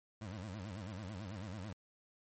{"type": "tone with vibrato", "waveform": "25% pulse", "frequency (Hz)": 99.4, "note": "G2", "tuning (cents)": 25, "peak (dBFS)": -39, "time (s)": [0.21, 1.73], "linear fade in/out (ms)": 5, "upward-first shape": "sine", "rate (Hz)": 9.1, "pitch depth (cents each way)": 200, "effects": ["MP3 32 kbps"]}